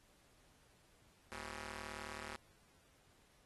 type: ring-modulated tone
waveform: 5% pulse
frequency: 148.1 Hz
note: D3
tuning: 15 cents sharp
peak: -32 dBFS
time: 1.32-2.36 s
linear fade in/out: 0 ms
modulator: 686 Hz
effects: pink hiss -70 dBFS RMS until 3.45 s + AAC 32 kbps